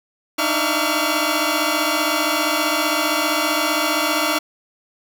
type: tone cluster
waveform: 15% pulse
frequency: 298.6 / 313.9 / 676 / 1132 / 1398 Hz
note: D4 / D#4 / E5 / C#6 / F6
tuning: +29 / +15 / +43 / +36 / +1 cents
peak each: -18 dBFS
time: 0.38-4.39 s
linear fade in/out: 10 ms
effects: none